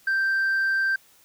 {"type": "tone", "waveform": "sine", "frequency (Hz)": 1568, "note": "G6", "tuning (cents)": 0, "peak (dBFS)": -18, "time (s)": [0.07, 0.96], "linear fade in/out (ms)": 5, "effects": ["tanh soft clip ceiling -19 dBFS", "white hiss -57 dBFS RMS until 1.24 s"]}